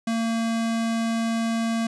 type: tone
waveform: square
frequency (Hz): 227.8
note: A#3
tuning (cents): -40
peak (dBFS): -23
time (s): 0.07-1.87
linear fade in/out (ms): 5
effects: resampled to 22050 Hz + 9-bit

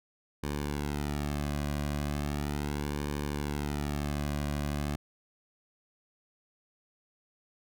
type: tone with flanger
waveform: sawtooth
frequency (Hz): 72.9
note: D2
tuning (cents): -12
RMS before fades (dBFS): -33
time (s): 0.43-4.96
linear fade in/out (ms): 5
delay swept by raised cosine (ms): 1.5 to 2.26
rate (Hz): 0.37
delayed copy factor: -0.8
effects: none

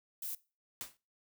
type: noise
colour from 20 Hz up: violet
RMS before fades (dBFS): -40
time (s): 0.22-0.35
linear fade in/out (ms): 5
type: noise with exponential decay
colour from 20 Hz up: white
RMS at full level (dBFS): -38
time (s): 0.81-0.97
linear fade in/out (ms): 0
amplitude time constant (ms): 34
effects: noise-tail reverb RT60 0.3 s tail -20 dB re dry

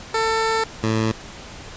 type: tone pair in turn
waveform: 15% pulse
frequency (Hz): 446.4 / 110.73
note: A4 / A2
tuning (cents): +25 / +11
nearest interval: 2 octaves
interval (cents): 2414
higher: first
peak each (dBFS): -12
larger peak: neither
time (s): 0.14-0.64 / 0.83-1.12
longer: first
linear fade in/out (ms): 5
effects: pink hiss -38 dBFS RMS until 1.76 s + resampled to 16000 Hz

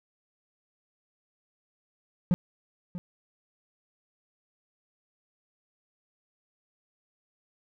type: tone with echo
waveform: triangle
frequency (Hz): 177.4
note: F3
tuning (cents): +27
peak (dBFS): -17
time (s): 2.31-2.34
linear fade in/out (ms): 0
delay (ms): 640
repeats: 1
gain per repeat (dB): -14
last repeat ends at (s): 2.98
effects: none

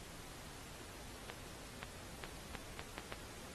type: accelerating click train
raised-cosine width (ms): 0.3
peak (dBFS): -26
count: 7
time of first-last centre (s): 1.3-3.124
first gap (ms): 530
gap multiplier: 0.77
effects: pink hiss -53 dBFS RMS until 3.54 s + AAC 32 kbps

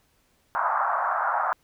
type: band-pass noise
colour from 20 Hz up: white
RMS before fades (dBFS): -25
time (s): 0.55-1.53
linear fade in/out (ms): 0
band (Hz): 680 to 1400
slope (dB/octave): 48
effects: pink hiss -66 dBFS RMS until 1.63 s

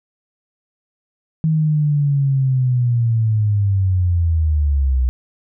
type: linear sweep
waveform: sine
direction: down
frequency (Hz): 160 to 61.3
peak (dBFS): -13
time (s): 1.44-5.09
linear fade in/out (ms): 0
effects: none

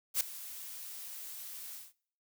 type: noise with ADSR envelope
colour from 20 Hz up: blue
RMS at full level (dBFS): -27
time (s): 0.14-1.93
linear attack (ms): 67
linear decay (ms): 3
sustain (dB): -18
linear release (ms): 190
effects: noise-tail reverb RT60 0.6 s tail -24 dB re dry

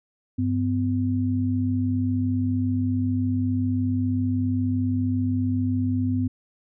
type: tone pair together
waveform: sine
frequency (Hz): 99 / 253.8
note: G2 / B3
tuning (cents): +18 / +47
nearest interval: octave + major third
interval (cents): 1629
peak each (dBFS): -24 / -23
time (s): 0.38-6.28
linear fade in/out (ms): 10
effects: none

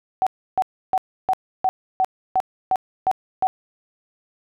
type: tone bursts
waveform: sine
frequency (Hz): 754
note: F#5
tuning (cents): +32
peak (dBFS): -15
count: 10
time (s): 0.22-3.47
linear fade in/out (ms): 0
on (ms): 46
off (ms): 310
effects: none

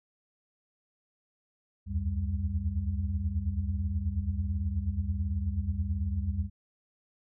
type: tone cluster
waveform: sine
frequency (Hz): 70.4 / 80.3 / 88.9 / 199.4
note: C#2 / E2 / F2 / G3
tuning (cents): +27 / -45 / +31 / +30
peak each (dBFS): -33 / -35 / -31 / -38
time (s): 1.86-6.5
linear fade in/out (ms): 50
effects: none

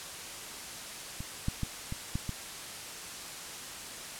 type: clicks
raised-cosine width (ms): 5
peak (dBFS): -26 / -17 / -19 / -23 / -19 / -22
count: 6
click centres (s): 1.205 / 1.484 / 1.633 / 1.924 / 2.155 / 2.293
effects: white hiss -42 dBFS RMS until 4.19 s + low-pass 10000 Hz 12 dB/octave

